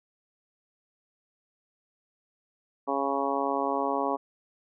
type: harmonic tone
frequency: 138.59 Hz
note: C#3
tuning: in tune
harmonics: 2 / 3 / 4 / 5 / 6 / 7 / 8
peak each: -33 / -33 / -33 / -33 / -33 / -33 / -33 dBFS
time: 2.87-4.17 s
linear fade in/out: 20 ms
effects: none